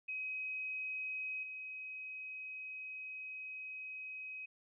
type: tone with level steps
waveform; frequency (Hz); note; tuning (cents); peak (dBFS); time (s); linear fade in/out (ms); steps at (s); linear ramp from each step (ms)
sine; 2532; D#7; +30; -38 / -43; 0.08-4.46; 10; 1.43; 2
effects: none